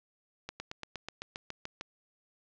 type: slowing click train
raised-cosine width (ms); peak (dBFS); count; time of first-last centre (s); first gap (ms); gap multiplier
0.2; -21; 11; 0.49-1.811; 110; 1.04
effects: low-pass 6000 Hz 12 dB/octave + 10-bit